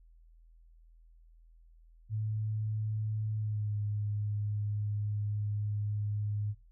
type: tone with pitch glide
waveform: sine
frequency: 107.9 to 104.16 Hz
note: A2 to G#2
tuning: -33 to +6 cents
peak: -31 dBFS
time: 2.09-6.55 s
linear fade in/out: 50 ms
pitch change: -61 cents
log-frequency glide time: 3.36-3.7 s
effects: noise-tail reverb RT60 0.2 s tail -18 dB re dry + added 41 Hz sine -56 dBFS peak until 6.71 s